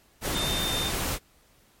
sine tone in noise, 3615 Hz, A7, 46 cents sharp, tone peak -29 dBFS, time 0.32-0.92 s, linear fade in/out 50 ms, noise pink, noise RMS -29 dBFS, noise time 0.21-1.19 s, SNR -3 dB, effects pink hiss -61 dBFS RMS until 1.8 s + MP3 64 kbps

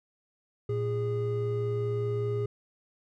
triangle tone pair together, 115.4 / 411.2 Hz, A#2 / G#4, -17 / -17 cents, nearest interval octave + minor seventh, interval 2200 cents, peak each -28 dBFS, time 0.69-2.46 s, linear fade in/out 5 ms, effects none

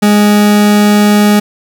40% pulse tone, 207.7 Hz, G#3, in tune, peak -4 dBFS, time 0.02-1.4 s, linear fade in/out 10 ms, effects none

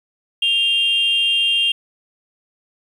sine tone pair together, 2794 / 3197 Hz, F7 / G7, 0 / +33 cents, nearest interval major second, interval 233 cents, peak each -16 dBFS, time 0.42-1.72 s, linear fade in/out 5 ms, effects tanh soft clip ceiling -9 dBFS + 8-bit

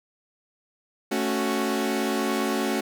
sawtooth chord, F# minor, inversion first, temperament equal, 220 / 277.2 / 370 Hz, A3 / C#4 / F#4, 0 / 0 / 0 cents, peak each -24 dBFS, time 1.11-2.81 s, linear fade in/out 10 ms, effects none

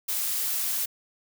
blue noise, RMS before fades -28 dBFS, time 0.08-0.86 s, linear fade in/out 10 ms, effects none

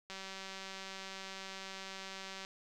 click train, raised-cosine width 0.2 ms, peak -28 dBFS, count 452, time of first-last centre 0.1-2.449 s, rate 192 Hz, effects none

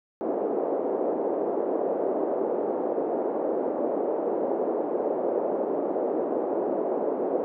white band-pass noise, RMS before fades -27 dBFS, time 0.21-7.44 s, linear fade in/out 0 ms, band 310 to 590 Hz, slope 24 dB/octave, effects none

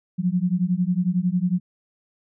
sine beating tone pair, 174.5 / 185.5 Hz, F3 / F#3, -1 / +5 cents, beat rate 11 Hz, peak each -22 dBFS, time 0.18-1.6 s, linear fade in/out 20 ms, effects none

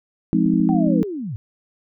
sine chord, F minor seventh, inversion none, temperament just, 174.61 / 209.5 / 261.9 / 314.3 Hz, F3 / Ab3 / C4 / Eb4, 0 / +15 / +2 / +18 cents, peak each -20 dBFS, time 0.33-1.03 s, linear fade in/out 0 ms
clicks, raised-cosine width 3 ms, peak -24 dBFS, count 7, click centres 0.461 / 0.539 / 0.602 / 0.699 / 0.745 / 0.872 / 1.03 s
sine linear sweep, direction down, 787 to 93.7 Hz, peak -25 dBFS, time 0.69-1.36 s, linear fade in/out 0 ms
effects none

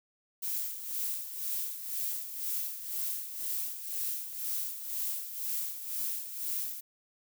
violet noise with tremolo, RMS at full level -33 dBFS, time 0.42-6.81 s, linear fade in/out 10 ms, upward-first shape sine, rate 2 Hz, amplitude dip 65%, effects none

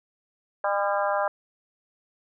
harmonic tone with a mistuned harmonic, 201.5 Hz, G3, 48 cents sharp, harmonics 3 / 4 / 5 / 6 / 7 / 8, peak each -26 / -28 / -30 / -32 / -33 / -34 dBFS, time 0.64-1.28 s, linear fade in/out 2 ms, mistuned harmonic 7, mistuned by -43 cents, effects none

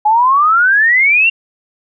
sine exponential sweep, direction up, 830.6 to 2794 Hz, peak -7 dBFS, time 0.05-1.3 s, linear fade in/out 10 ms, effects none

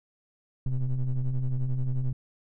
triangle ring-modulated tone, 61.74 Hz, B1, in tune, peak -19 dBFS, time 0.66-2.13 s, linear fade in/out 5 ms, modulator 67.4 Hz, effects none

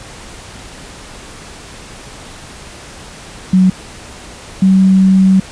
sine tone pair in turn, 186.1 / 190.01 Hz, F#3 / F#3, +10 / +46 cents, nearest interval unison, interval 36 cents, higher second, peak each -5 dBFS, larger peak neither, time 3.53-3.7 / 4.62-5.4 s, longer second, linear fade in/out 5 ms, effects pink hiss -33 dBFS RMS until 5.51 s + resampled to 22050 Hz

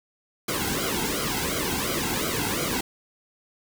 pink noise with flanger, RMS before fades -27 dBFS, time 0.48-2.81 s, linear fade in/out 5 ms, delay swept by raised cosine 1.1 to 1.72 ms, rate 2.8 Hz, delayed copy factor -1, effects none

